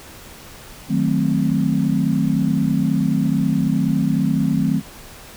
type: chord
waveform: sine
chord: D# diminished seventh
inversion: none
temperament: equal with one note detuned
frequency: 155.56 / 185 / 219.4 / 261.6 Hz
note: D#3 / F#3 / A3 / C4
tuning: 0 / 0 / -5 / 0 cents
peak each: -21 dBFS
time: 0.88-4.82 s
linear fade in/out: 50 ms
effects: pink hiss -40 dBFS RMS until 5.36 s